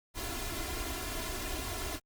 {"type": "noise with comb filter", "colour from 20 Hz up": "pink", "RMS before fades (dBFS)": -37, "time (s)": [0.14, 2], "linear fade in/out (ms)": 50, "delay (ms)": 2.9, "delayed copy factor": 0.9, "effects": ["Opus 48 kbps"]}